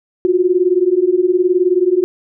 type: beating tone pair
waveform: sine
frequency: 351.3 / 370.3 Hz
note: F4 / F#4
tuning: +10 / +1 cents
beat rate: 19 Hz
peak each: -14 / -13 dBFS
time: 0.25-2.04 s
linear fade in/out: 0 ms
effects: none